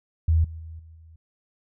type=tone with level steps; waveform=sine; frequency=80.9 Hz; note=E2; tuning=32 cents flat; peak=-16 / -34 / -36 / -44 / -46 dBFS; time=0.28-1.16 s; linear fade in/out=5 ms; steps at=0.44 / 0.59 / 0.79 / 0.95 s; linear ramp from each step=5 ms; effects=none